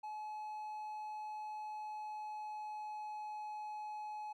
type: tone with pitch glide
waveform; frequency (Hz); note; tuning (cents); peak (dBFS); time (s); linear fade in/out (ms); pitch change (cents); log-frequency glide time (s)
triangle; 853 to 848.1; G#5 to G#5; +46 to +36; -40; 0.03-4.33; 10; -10; 1.62-3.44
effects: none